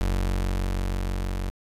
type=tone with level ramp; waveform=35% pulse; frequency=46.25 Hz; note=F#1; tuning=in tune; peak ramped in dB=-20 to -25 dBFS; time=0.01-1.5 s; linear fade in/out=0 ms; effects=resampled to 32000 Hz + 9-bit